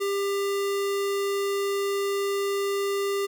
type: tone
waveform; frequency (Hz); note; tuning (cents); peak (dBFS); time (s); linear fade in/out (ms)
square; 398.3; G4; +28; -25; 0-3.27; 20
effects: none